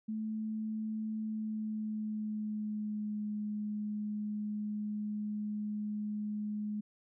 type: tone with pitch glide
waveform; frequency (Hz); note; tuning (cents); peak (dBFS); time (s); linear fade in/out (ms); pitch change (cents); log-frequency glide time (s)
sine; 217.6 to 210.1; A3 to G#3; -19 to +20; -34; 0.08-6.81; 10; -61; 1.2-3.24
effects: none